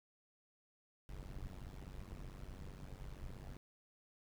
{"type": "noise with amplitude modulation", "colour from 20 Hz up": "brown", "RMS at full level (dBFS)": -45, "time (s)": [1.09, 3.57], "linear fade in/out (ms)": 0, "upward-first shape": "sine", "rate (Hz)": 95.4, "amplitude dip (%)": 95, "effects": []}